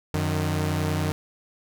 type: tone pair together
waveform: sawtooth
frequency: 90.9 / 152.87 Hz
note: F#2 / D#3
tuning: -30 / -30 cents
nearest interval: major sixth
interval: 900 cents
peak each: -22 dBFS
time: 0.14-1.12 s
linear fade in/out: 0 ms
effects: none